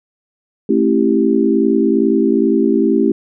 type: chord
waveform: sine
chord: A dominant seventh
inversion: none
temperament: equal with one note detuned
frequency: 220 / 270.2 / 329.6 / 392 Hz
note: A3 / C#4 / E4 / G4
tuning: 0 / -44 / 0 / 0 cents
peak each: -16 dBFS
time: 0.69-3.12 s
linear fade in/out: 5 ms
effects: none